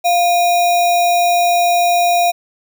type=tone with sample-and-hold; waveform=sine; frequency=698.5 Hz; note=F5; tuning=in tune; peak=-10 dBFS; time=0.04-2.32 s; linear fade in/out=20 ms; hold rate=3150 Hz; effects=none